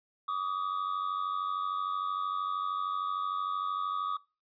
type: tone pair together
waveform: triangle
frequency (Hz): 1151.4 / 1244.5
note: D6 / D#6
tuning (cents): -35 / 0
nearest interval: minor second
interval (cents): 135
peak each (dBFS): -31 / -32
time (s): 0.28-4.17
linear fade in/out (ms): 5
effects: noise-tail reverb RT60 0.3 s tail -23 dB re dry + resampled to 11025 Hz